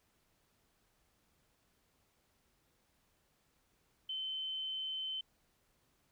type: tone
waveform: sine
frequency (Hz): 3071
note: G7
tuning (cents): -36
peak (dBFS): -37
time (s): 4.09-5.21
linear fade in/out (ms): 5
effects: pink hiss -75 dBFS RMS until 6.11 s